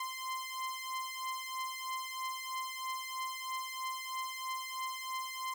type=beating tone pair; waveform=sawtooth; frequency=1038 / 1041.1 Hz; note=C6 / C6; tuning=-14 / -9 cents; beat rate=3.1 Hz; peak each=-38 / -36 dBFS; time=0-5.54 s; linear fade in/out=5 ms; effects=none